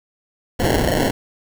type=noise with sample-and-hold; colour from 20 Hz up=white; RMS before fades=-18 dBFS; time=0.59-1.11 s; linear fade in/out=10 ms; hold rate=1225 Hz; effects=none